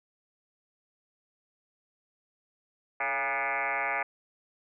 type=tone with frequency modulation; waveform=sine; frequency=1471 Hz; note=F#6; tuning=11 cents flat; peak=-27 dBFS; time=3-4.03 s; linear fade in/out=5 ms; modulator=130 Hz; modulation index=6.6; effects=none